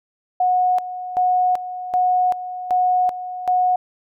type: tone with tremolo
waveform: sine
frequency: 730 Hz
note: F#5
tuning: 24 cents flat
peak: -14 dBFS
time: 0.4-3.76 s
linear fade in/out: 5 ms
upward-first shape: square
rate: 1.3 Hz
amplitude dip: 75%
effects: none